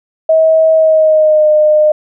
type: tone with pitch glide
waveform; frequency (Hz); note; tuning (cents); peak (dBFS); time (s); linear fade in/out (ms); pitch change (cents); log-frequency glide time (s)
sine; 640 to 609.3; D#5 to D#5; +49 to -36; -5; 0.29-1.92; 5; -85; 0.73-1.49
effects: none